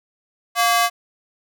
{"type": "ring-modulated tone", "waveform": "sawtooth", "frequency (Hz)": 925, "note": "A#5", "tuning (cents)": -14, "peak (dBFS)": -8, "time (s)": [0.55, 0.9], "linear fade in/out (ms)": 50, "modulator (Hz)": 221, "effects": []}